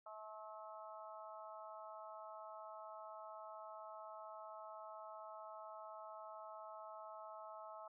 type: harmonic tone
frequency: 215.7 Hz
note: A3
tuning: 34 cents flat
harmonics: 3 / 4 / 5 / 6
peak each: -54 / -56 / -57 / -56 dBFS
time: 0.06-7.88 s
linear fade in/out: 5 ms
effects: none